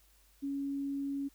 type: tone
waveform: sine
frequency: 278.5 Hz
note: C#4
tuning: 8 cents sharp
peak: -33 dBFS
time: 0.42-1.29 s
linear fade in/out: 20 ms
effects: added 50 Hz sine -65 dBFS peak until 1.34 s + white hiss -67 dBFS RMS until 1.34 s